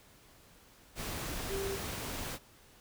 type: tone in noise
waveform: sine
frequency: 392 Hz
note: G4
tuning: in tune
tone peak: -35 dBFS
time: 1.48-1.79 s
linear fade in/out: 50 ms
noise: pink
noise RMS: -39 dBFS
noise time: 0.95-2.39 s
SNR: +1 dB
effects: pink hiss -60 dBFS RMS until 2.8 s